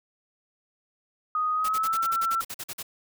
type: tone with pitch glide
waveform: sine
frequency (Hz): 1245 to 1342.1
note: D#6 to E6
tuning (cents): +1 to +31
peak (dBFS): -23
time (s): 1.35-2.41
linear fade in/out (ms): 2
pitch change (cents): +130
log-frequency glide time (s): 1.54-2.02
type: noise bursts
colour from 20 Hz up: white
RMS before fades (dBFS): -35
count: 13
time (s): 1.64-2.829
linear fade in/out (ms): 10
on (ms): 49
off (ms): 46
effects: none